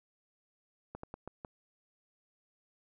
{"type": "slowing click train", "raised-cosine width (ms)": 1, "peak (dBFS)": -28, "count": 5, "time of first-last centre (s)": [0.95, 1.448], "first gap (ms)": 84, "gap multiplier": 1.27, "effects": []}